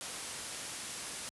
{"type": "low-pass noise", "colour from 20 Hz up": "white", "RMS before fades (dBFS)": -43, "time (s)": [0.01, 1.29], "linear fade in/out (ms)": 0, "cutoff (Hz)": 11000, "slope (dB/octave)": 96, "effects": ["high-pass 60 Hz 12 dB/octave"]}